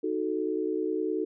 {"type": "chord", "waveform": "sine", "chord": "D# diminished", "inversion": "none", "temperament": "equal", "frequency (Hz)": [311.1, 370, 440], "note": ["D#4", "F#4", "A4"], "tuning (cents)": [0, 0, 0], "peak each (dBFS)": -31, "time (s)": [0.03, 1.25], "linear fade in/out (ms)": 10, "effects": []}